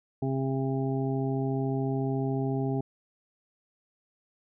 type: harmonic tone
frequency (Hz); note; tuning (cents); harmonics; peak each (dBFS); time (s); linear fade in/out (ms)
133.9; C3; +40; 1 / 2 / 3 / 5 / 6; -29 / -31 / -33 / -40 / -40; 0.22-2.81; 5
effects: none